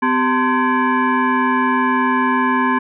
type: tone with frequency modulation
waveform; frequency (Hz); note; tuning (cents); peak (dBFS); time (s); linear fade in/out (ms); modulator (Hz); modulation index
sine; 391.7; G4; -1; -13; 0.02-2.79; 10; 645; 2
effects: none